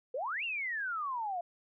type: exponential two-way sweep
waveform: sine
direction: up then down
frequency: 467.9 to 2843 to 678 Hz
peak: -33 dBFS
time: 0.14-1.41 s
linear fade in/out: 5 ms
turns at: 0.44 s
effects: none